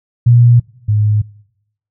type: tone pair in turn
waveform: sine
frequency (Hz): 119.9 / 105.65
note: A#2 / G#2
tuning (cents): +49 / +30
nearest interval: major second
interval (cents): 219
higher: first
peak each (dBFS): -4 / -9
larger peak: first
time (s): 0.26-0.6 / 0.88-1.22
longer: neither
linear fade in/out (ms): 10
effects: noise-tail reverb RT60 0.8 s tail -23 dB re dry